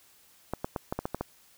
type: clicks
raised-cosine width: 1 ms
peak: -16 dBFS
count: 8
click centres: 0.536 / 0.645 / 0.762 / 0.925 / 0.99 / 1.055 / 1.146 / 1.21 s
effects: white hiss -60 dBFS RMS until 1.57 s